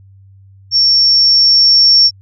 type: tone with level ramp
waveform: sine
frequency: 5470 Hz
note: F8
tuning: 37 cents flat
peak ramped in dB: -7 to -4 dBFS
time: 0.71-2.11 s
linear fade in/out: 50 ms
effects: added 97 Hz sine -39 dBFS peak until 2.21 s